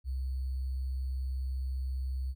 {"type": "tone with sample-and-hold", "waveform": "sine", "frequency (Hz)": 65.3, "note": "C2", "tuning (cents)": -3, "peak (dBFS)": -31, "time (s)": [0.04, 2.35], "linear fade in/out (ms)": 50, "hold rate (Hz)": 4410, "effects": []}